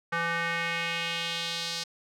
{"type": "tone with band-pass filter sweep", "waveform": "square", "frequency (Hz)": 168.3, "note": "E3", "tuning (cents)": 36, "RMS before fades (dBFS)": -31, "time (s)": [0.12, 1.84], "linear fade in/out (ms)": 10, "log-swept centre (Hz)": [1500, 4700], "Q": 2.2, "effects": []}